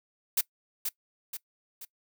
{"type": "noise with echo", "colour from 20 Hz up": "blue", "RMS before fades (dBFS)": -25, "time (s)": [0.37, 0.41], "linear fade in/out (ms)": 5, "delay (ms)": 480, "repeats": 3, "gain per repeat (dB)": -6, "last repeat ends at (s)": 1.85, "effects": ["noise-tail reverb RT60 0.1 s tail -21 dB re dry"]}